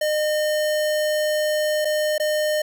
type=tone with dropouts; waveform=square; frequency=609 Hz; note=D#5; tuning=37 cents flat; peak=-20 dBFS; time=0.01-2.62 s; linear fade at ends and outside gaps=5 ms; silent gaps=1.848-1.852 / 2.181-2.198 s; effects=none